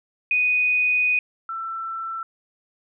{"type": "tone pair in turn", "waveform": "sine", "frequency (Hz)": [2486, 1337.2], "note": ["D#7", "E6"], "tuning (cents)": [-2, 24], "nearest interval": "major seventh", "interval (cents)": 1074, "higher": "first", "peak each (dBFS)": [-17, -27], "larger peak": "first", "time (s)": [[0.31, 1.19], [1.49, 2.23]], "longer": "first", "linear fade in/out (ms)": 2, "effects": []}